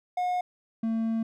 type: tone pair in turn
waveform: triangle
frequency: 722 / 225.3 Hz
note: F#5 / A3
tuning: -43 / +41 cents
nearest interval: octave + minor sixth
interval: 2016 cents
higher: first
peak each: -23 dBFS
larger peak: neither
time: 0.17-0.41 / 0.83-1.23 s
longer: second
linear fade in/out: 5 ms
effects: none